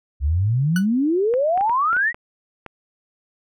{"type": "exponential sweep", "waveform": "sine", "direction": "up", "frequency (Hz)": [65.7, 1975.5], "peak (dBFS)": -16, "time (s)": [0.2, 2.13], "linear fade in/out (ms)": 50}
{"type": "tone with exponential decay", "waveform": "40% pulse", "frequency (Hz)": 1480, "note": "F#6", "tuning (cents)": 0, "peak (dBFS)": -19, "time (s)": [0.76, 0.86], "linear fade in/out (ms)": 2, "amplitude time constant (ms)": 21}
{"type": "clicks", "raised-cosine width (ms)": 0.5, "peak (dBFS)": -19, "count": 8, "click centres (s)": [1.339, 1.576, 1.61, 1.696, 1.93, 1.966, 2.145, 2.663]}
{"effects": []}